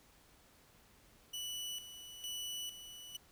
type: tone with tremolo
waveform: sawtooth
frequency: 2960 Hz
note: F#7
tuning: in tune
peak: -37 dBFS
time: 1.33-3.17 s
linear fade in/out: 10 ms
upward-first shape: square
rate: 1.1 Hz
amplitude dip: 65%
effects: pink hiss -65 dBFS RMS until 3.31 s